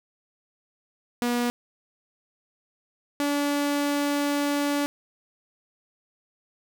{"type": "tone pair in turn", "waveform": "sawtooth", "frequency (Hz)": [241.5, 287.7], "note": ["B3", "D4"], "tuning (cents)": [-39, -36], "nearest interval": "minor third", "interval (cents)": 303, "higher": "second", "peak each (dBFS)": -19, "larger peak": "neither", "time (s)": [[1.22, 1.5], [3.2, 4.86]], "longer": "second", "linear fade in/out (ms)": 0, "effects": []}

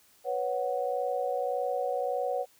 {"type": "chord", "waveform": "sine", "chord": "B suspended second", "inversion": "none", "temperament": "just", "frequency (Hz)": [493.9, 555.6, 740.8], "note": ["B4", "C#5", "F#5"], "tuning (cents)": [0, 4, 2], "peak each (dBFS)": -32, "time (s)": [0.24, 2.46], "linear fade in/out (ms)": 50, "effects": ["white hiss -62 dBFS RMS until 2.59 s"]}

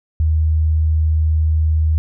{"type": "tone", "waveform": "sine", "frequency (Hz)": 78.5, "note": "D#2", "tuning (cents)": 16, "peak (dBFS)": -12, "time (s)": [0.2, 1.98], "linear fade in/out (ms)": 0, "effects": []}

